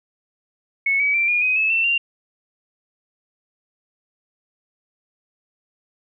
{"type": "tone with pitch steps", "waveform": "sine", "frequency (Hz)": [2202, 2276, 2352, 2431, 2512, 2596, 2683, 2773], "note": ["C#7", "C#7", "D7", "D#7", "D#7", "E7", "E7", "F7"], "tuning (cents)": [-12, 45, 2, -41, 16, -27, 30, -13], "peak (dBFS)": -16, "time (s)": [0.86, 1.98], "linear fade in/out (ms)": 5, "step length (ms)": 140, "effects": []}